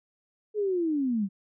sine linear sweep, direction down, 431.7 to 185 Hz, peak -24 dBFS, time 0.54-1.29 s, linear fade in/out 50 ms, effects none

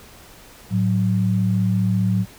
sine tone pair together, 110 / 185 Hz, A2 / F#3, 0 / 0 cents, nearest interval major sixth, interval 900 cents, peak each -19 dBFS, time 0.7-2.26 s, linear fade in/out 50 ms, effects pink hiss -45 dBFS RMS until 2.38 s

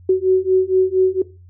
sine beating tone pair, 372.4 / 376.7 Hz, F#4 / F#4, +11 / +31 cents, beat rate 4.3 Hz, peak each -15 dBFS, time 0.09-1.22 s, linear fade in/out 5 ms, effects noise-tail reverb RT60 0.3 s tail -18 dB re dry + added 89 Hz sine -41 dBFS peak until 1.49 s

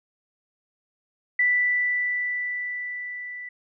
sine tone with level ramp, 1975.5 Hz, B6, in tune, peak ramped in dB -17 to -34 dBFS, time 1.39-3.49 s, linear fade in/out 5 ms, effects none

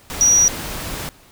sine tone in noise, 5790 Hz, F#8, 38 cents flat, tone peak -10 dBFS, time 0.21-0.48 s, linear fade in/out 0 ms, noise pink, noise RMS -28 dBFS, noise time 0.1-1.09 s, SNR +15 dB, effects pink hiss -49 dBFS RMS until 1.31 s

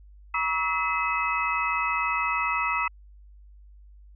sine tone cluster, 956 / 1122 / 1293 / 2026 / 2577 Hz, A#5 / C#6 / E6 / B6 / E7, +43 / +21 / -34 / +44 / -40 cents, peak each -31 / -32 / -28 / -31 / -29 dBFS, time 0.34-2.88 s, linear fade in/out 5 ms, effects added 50 Hz sine -47 dBFS peak until 4.15 s

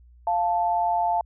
sine tone pair together, 697.7 / 879 Hz, F5 / A5, -2 / -2 cents, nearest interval major third, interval 400 cents, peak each -23 dBFS, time 0.27-1.21 s, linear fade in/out 2 ms, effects added 60 Hz sine -49 dBFS peak until 1.25 s

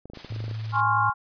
clicks, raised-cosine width 2 ms, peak -27 dBFS, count 11, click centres 0.056 / 0.1 / 0.135 / 0.173 / 0.247 / 0.323 / 0.362 / 0.404 / 0.441 / 0.481 / 0.512 s
white noise with tremolo, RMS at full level -41 dBFS, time 0.14-0.81 s, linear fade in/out 10 ms, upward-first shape square, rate 20 Hz, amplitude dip 40%
sine tone with pitch glide, 110 to 109.18 Hz, A2 to A2, 0 to -13 cents, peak -29 dBFS, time 0.3-1.1 s, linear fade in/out 5 ms, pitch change -13 cents, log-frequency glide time 0.66-0.92 s
sine chord, Db major seventh, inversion second, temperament equal with one note detuned, 830.6 / 1046.5 / 1098.5 / 1396.9 Hz, Ab5 / C6 / Db6 / F6, 0 / 0 / -16 / 0 cents, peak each -25 dBFS, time 0.72-1.14 s, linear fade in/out 50 ms
effects resampled to 11025 Hz

